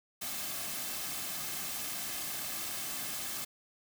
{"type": "noise with comb filter", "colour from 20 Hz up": "white", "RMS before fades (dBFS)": -38, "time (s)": [0.21, 3.45], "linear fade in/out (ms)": 10, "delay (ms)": 2.1, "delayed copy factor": -0.5, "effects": []}